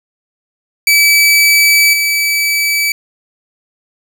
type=tone with level steps; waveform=sawtooth; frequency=2300 Hz; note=D7; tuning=37 cents flat; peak=-3 / -8 dBFS; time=0.87-2.92 s; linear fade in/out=2 ms; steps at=1.93 s; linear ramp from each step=5 ms; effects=none

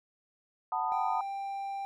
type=chord; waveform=sine; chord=B dominant seventh; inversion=second; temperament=just; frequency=740.8 / 889 / 987.8 / 1234.7 Hz; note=F#5 / A5 / B5 / D#6; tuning=+2 / +18 / 0 / -14 cents; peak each=-34 / -32 / -36 / -36 dBFS; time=0.72-1.21 s; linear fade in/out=2 ms
type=tone with pitch glide; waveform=triangle; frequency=784 to 789.5 Hz; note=G5 to G5; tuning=0 to +12 cents; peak=-32 dBFS; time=0.92-1.85 s; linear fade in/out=0 ms; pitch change=+12 cents; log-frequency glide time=1.04-1.3 s
effects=none

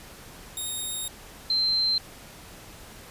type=tone pair in turn; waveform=5% pulse / sine; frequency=3723 / 4120 Hz; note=A#7 / C8; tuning=-3 / -28 cents; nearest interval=major second; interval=175 cents; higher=second; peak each=-21 dBFS; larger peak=neither; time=0.57-1.08 / 1.5-1.98 s; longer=first; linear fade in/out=2 ms; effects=pink hiss -46 dBFS RMS until 3.1 s + resampled to 32000 Hz

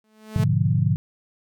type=tone with exponential growth; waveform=sawtooth; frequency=216.6 Hz; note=A3; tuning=27 cents flat; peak=-21 dBFS; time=0.04-0.44 s; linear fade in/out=2 ms; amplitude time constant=86 ms
type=chord; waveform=sine; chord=G# diminished seventh; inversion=none; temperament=equal; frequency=103.83 / 123.47 / 146.83 / 174.61 Hz; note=G#2 / B2 / D3 / F3; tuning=0 / 0 / 0 / 0 cents; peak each=-22 / -23 / -22 / -25 dBFS; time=0.36-0.96 s; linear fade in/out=0 ms
effects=none

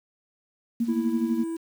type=tone with tremolo; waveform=sine; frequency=233.1 Hz; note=A#3; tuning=in tune; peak=-20 dBFS; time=0.8-1.44 s; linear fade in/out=5 ms; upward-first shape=sine; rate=12 Hz; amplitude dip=75%
type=tone; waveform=triangle; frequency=329.6 Hz; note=E4; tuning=in tune; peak=-26 dBFS; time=0.88-1.57 s; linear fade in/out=10 ms
effects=8-bit

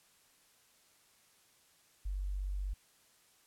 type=tone; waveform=sine; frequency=48.01 Hz; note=G1; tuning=35 cents flat; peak=-34 dBFS; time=2.05-2.74 s; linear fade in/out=10 ms; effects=white hiss -67 dBFS RMS until 3.46 s + low-pass 12000 Hz 12 dB/octave

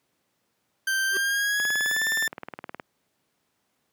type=tone with pitch glide; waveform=40% pulse; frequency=1565 to 1777.1 Hz; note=G6 to A6; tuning=-3 to +17 cents; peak=-22 dBFS; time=0.87-2.28 s; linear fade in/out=5 ms; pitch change=+220 cents; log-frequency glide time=1.06-2.07 s
type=tone with exponential growth; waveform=square; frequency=384.7 Hz; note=G4; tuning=33 cents flat; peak=-28 dBFS; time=1.08-1.17 s; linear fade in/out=0 ms; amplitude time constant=18 ms
type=click train; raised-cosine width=0.5 ms; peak=-20 dBFS; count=24; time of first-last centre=1.6-2.798 s; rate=19.2 Hz
effects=pink hiss -73 dBFS RMS until 3.92 s + high-pass 150 Hz 12 dB/octave

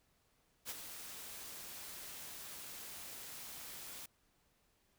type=noise with ADSR envelope; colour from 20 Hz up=white; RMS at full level=-41 dBFS; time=0.65-4.06 s; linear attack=51 ms; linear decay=27 ms; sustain=-8 dB; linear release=6 ms; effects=pink hiss -75 dBFS RMS until 4.98 s

